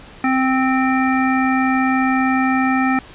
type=harmonic tone; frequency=261.6 Hz; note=C4; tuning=in tune; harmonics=1 / 3 / 5 / 7 / 9; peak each=-16 / -21 / -23 / -24 / -26 dBFS; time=0.24-2.99 s; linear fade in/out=2 ms; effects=pink hiss -41 dBFS RMS until 3.14 s + resampled to 8000 Hz